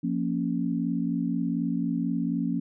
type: chord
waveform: sine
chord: Bb minor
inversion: second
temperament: equal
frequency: 174.61 / 233.1 / 277.2 Hz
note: F3 / Bb3 / Db4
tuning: 0 / 0 / 0 cents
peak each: -29 dBFS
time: 0.03-2.6 s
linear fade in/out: 10 ms
effects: none